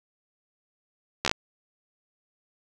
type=slowing click train; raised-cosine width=0.2 ms; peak=-6 dBFS; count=5; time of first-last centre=1.25-1.314 s; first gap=13 ms; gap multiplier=1.14; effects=none